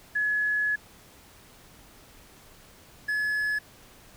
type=tone pair in turn; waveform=sine / triangle; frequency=1697 / 1704.3 Hz; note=G#6 / G#6; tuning=+37 / +44 cents; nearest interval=unison; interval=7 cents; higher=second; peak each=-23 dBFS; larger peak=neither; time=0.15-0.76 / 3.08-3.59 s; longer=first; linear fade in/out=10 ms; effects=pink hiss -53 dBFS RMS until 4.16 s